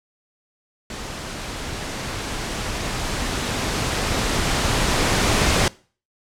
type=noise with level ramp; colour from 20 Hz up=pink; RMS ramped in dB=-32 to -17 dBFS; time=0.9-5.68 s; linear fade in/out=2 ms; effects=noise-tail reverb RT60 0.4 s tail -22 dB re dry + low-pass 8000 Hz 12 dB/octave